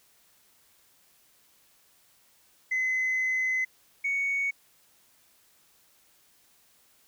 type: tone pair in turn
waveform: sine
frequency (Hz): 2037 / 2227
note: C7 / C#7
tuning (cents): -47 / +7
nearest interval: major second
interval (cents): 154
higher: second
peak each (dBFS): -23 / -24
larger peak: first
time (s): 2.71-3.65 / 4.04-4.51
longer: first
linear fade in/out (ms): 10
effects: tanh soft clip ceiling -22 dBFS + white hiss -63 dBFS RMS until 7.07 s